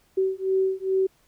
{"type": "beating tone pair", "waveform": "sine", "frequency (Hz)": [379.8, 382.2], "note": ["F#4", "G4"], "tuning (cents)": [45, -44], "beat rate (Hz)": 2.4, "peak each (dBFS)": -24, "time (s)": [0.17, 1.07], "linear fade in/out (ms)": 10, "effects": ["pink hiss -63 dBFS RMS until 1.27 s"]}